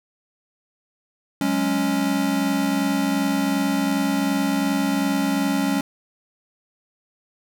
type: chord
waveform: square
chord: F# suspended second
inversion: none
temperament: equal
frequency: 185 / 207.7 / 277.2 Hz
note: F#3 / G#3 / C#4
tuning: 0 / 0 / 0 cents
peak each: -28 / -26 / -22 dBFS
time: 1.41-5.81 s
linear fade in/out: 2 ms
effects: none